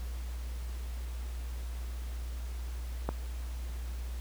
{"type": "click", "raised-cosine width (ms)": 1, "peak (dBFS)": -17, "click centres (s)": 3.09, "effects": ["added 60 Hz sine -35 dBFS peak until 4.2 s", "pink hiss -52 dBFS RMS until 4.2 s"]}